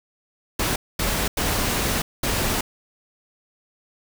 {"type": "noise bursts at uneven times", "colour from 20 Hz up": "pink", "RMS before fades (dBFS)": -23, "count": 4, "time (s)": [[0.59, 0.76], [0.99, 1.28], [1.37, 2.02], [2.23, 2.61]], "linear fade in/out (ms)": 5, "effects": []}